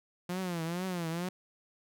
sawtooth tone with vibrato, 174.61 Hz, F3, in tune, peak -29 dBFS, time 0.29-1.29 s, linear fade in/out 5 ms, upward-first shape triangle, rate 2.2 Hz, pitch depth 150 cents each way, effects none

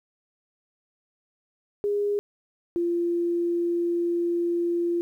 sine tone pair in turn, 409.5 / 344.3 Hz, G#4 / F4, -24 / -25 cents, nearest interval minor third, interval 301 cents, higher first, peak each -22 dBFS, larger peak neither, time 1.84-2.19 / 2.76-5.01 s, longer second, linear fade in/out 0 ms, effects 10-bit

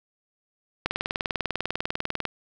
click train, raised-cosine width 0.3 ms, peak -9 dBFS, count 29, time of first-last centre 0.86-2.253 s, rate 20.1 Hz, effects none

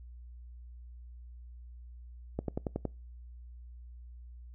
click train, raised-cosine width 2 ms, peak -19 dBFS, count 6, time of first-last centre 2.39-2.853 s, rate 10.8 Hz, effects noise-tail reverb RT60 0.3 s tail -25 dB re dry + added 60 Hz sine -46 dBFS peak until 4.54 s

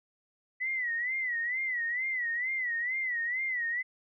sine tone with vibrato, 1975.5 Hz, B6, in tune, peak -29 dBFS, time 0.6-3.83 s, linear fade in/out 20 ms, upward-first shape sine, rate 2.2 Hz, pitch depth 120 cents each way, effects none

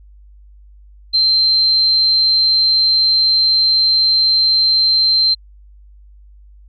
sine tone, 4128 Hz, C8, 24 cents flat, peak -10 dBFS, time 1.13-5.35 s, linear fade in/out 20 ms, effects added 50 Hz sine -40 dBFS peak until 6.68 s

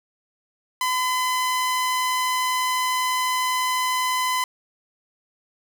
sawtooth tone, 1014 Hz, B5, 45 cents sharp, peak -17 dBFS, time 0.81-4.44 s, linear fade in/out 2 ms, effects 9-bit

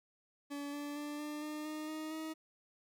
40% pulse tone with pitch steps, 285.8 / 290 / 294.2 / 298.5 / 302.8 / 307.2 / 311.7 / 316.2 Hz, D4 / D4 / D4 / D4 / D#4 / D#4 / D#4 / D#4, -47 / -22 / +3 / +28 / -47 / -22 / +3 / +28 cents, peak -39 dBFS, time 0.5-2.34 s, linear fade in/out 20 ms, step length 230 ms, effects 13-bit

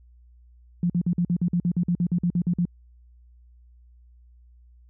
sine tone bursts, 174.61 Hz, F3, in tune, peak -19 dBFS, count 16, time 0.83-2.653 s, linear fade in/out 2 ms, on 68 ms, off 49 ms, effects added 60 Hz sine -50 dBFS peak until 4.89 s

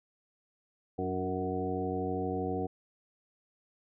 harmonic tone with a mistuned harmonic, 92.5 Hz, F#2, in tune, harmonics 1 / 2 / 3 / 4 / 5 / 7 / 8, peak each -39 / -39 / -37 / -38 / -36 / -45 / -38 dBFS, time 0.98-2.67 s, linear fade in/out 10 ms, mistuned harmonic 3, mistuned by +33 cents, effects none

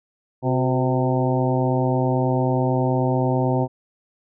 harmonic tone with a mistuned harmonic, 129.2 Hz, C3, 21 cents flat, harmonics 1 / 2 / 3 / 4 / 5 / 6 / 7, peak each -21 / -24 / -26 / -27 / -28 / -29 / -29 dBFS, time 0.42-3.68 s, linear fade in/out 50 ms, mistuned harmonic 3, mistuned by -60 cents, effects none

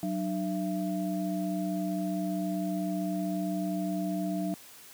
sine tone cluster, 186.1 / 301.5 / 673 Hz, F#3 / D4 / E5, +10 / +46 / +36 cents, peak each -31 / -33 / -36 dBFS, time 0.03-4.54 s, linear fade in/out 0 ms, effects white hiss -51 dBFS RMS until 4.93 s + high-pass 100 Hz 12 dB/octave

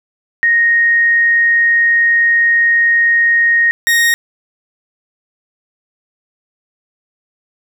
sine / 40% pulse tone pair in turn, 1864.7 / 1864.7 Hz, A#6 / A#6, 0 / 0 cents, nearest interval unison, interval 0 cents, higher neither, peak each -8 dBFS, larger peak neither, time 0.43-3.71 / 3.87-4.14 s, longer first, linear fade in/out 0 ms, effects none

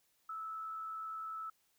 sine tone with frequency modulation, 1309 Hz, E6, 13 cents flat, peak -40 dBFS, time 0.29-1.5 s, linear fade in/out 5 ms, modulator 71.8 Hz, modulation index 0.26, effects white hiss -75 dBFS RMS until 1.78 s

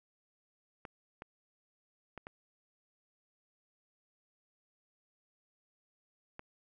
clicks, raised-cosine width 0.5 ms, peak -29 dBFS, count 5, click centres 0.852 / 1.221 / 2.177 / 2.269 / 6.394 s, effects none

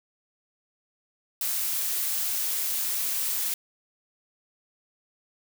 blue noise, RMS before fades -28 dBFS, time 1.41-3.54 s, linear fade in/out 2 ms, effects none

